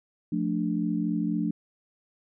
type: chord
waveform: sine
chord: D minor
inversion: first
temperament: just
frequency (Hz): 176.2 / 220.2 / 293.7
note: F3 / A3 / D4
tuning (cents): +16 / +2 / 0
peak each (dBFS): -29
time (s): 0.32-1.51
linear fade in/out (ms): 5
effects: none